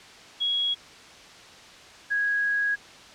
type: tone pair in turn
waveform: sine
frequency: 3322 / 1654.3 Hz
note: G#7 / G#6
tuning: 0 / -7 cents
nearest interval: octave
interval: 1207 cents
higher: first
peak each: -22 dBFS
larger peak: neither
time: 0.4-0.75 / 2.1-2.76 s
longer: second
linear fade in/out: 20 ms
effects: white hiss -47 dBFS RMS until 3.14 s + low-pass 5000 Hz 12 dB/octave